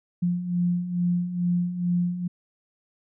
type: beating tone pair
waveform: sine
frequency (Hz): 174.4 / 176.7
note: F3 / F3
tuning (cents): -2 / +21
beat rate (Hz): 2.3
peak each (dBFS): -29 / -23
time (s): 0.22-2.28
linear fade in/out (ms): 10
effects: none